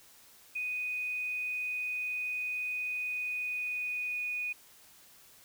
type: tone with pitch glide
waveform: sine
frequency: 2489 to 2475 Hz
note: D#7 to D#7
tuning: 0 to -10 cents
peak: -32 dBFS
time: 0.55-4.53 s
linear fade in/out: 10 ms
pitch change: -10 cents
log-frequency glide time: 2.84-4.23 s
effects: white hiss -58 dBFS RMS until 5.44 s